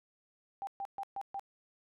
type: tone bursts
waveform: sine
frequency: 790 Hz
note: G5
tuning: 13 cents sharp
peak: -36 dBFS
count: 5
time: 0.62-1.395 s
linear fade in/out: 0 ms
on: 51 ms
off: 130 ms
effects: none